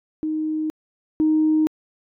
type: tone pair in turn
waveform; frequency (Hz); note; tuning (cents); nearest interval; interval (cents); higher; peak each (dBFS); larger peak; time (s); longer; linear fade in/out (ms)
sine; 311.1 / 311.1; D#4 / D#4; 0 / 0; unison; 0; neither; -21 / -14; second; 0.23-0.7 / 1.2-1.67; neither; 0
effects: tanh soft clip ceiling -10 dBFS